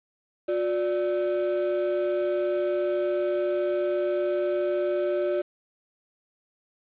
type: ring-modulated tone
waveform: triangle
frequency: 473.1 Hz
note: A#4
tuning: 26 cents sharp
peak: -18 dBFS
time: 0.48-5.42 s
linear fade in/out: 10 ms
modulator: 114 Hz
effects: resampled to 8000 Hz + 8-bit